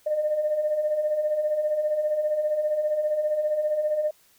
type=beating tone pair; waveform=sine; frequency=594 / 609 Hz; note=D5 / D#5; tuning=+20 / -37 cents; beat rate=15 Hz; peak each=-30 / -22 dBFS; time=0.06-4.11 s; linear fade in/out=10 ms; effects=tanh soft clip ceiling -15 dBFS + white hiss -60 dBFS RMS until 4.38 s